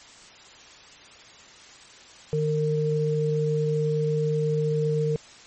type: tone pair together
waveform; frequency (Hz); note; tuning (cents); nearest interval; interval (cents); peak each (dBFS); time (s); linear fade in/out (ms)
sine; 152.5 / 457; D#3 / A#4; -34 / -34; octave + perfect fifth; 1900; -24; 2.33-5.16; 0
effects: white hiss -48 dBFS RMS until 5.46 s + MP3 32 kbps